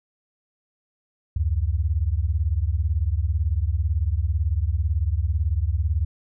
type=beating tone pair; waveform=sine; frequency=70.9 / 88.9 Hz; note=C#2 / F2; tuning=+40 / +31 cents; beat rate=18 Hz; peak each=-22 / -23 dBFS; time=1.36-6.05 s; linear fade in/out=5 ms; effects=none